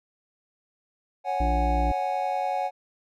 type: chord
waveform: triangle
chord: C# suspended fourth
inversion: none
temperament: equal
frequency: 554.4 / 740 / 830.6 Hz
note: C#5 / F#5 / G#5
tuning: 0 / 0 / 0 cents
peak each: -30 / -25 / -28 dBFS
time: 1.24-2.71 s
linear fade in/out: 50 ms
type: harmonic tone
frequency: 57.8 Hz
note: A#1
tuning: 14 cents flat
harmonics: 1 / 3 / 5 / 6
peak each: -23 / -36 / -32 / -40 dBFS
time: 1.4-1.92 s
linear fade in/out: 5 ms
effects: none